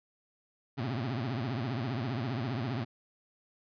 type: tone with vibrato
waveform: 25% pulse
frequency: 123.47 Hz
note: B2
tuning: in tune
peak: -28 dBFS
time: 0.77-2.85 s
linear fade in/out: 20 ms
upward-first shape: triangle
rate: 15 Hz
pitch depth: 270 cents each way
effects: resampled to 11025 Hz